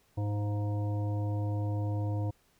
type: harmonic tone with a mistuned harmonic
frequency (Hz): 103.83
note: G#2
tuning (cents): 0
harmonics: 1 / 3 / 5 / 7 / 9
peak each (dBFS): -29 / -39 / -43 / -46 / -48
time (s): 0.17-2.31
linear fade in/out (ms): 10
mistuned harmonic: 7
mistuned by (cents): -45
effects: pink hiss -68 dBFS RMS until 2.59 s